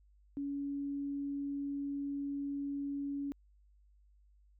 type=tone; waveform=sine; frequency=281.8 Hz; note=C#4; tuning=29 cents sharp; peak=-35 dBFS; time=0.37-3.32 s; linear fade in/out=0 ms; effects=added 50 Hz sine -62 dBFS peak until 4.59 s